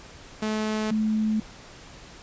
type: tone pair in turn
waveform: sawtooth / sine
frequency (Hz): 215.8 / 216.8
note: A3 / A3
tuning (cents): -33 / -25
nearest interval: unison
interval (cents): 8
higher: second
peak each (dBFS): -21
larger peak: neither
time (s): 0.42-0.91 / 0.91-1.4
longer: neither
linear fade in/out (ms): 5
effects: pink hiss -46 dBFS RMS until 2.22 s + resampled to 16000 Hz